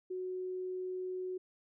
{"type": "tone", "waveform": "sine", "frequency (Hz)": 368.9, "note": "F#4", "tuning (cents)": -5, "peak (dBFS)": -36, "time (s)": [0.1, 1.38], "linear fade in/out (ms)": 10, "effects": []}